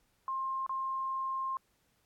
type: tone with dropouts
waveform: sine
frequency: 1061 Hz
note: C6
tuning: 24 cents sharp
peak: -32 dBFS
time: 0.28-1.57 s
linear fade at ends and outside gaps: 1 ms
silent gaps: 0.664-0.694 s
effects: pink hiss -73 dBFS RMS until 2.05 s + AAC 64 kbps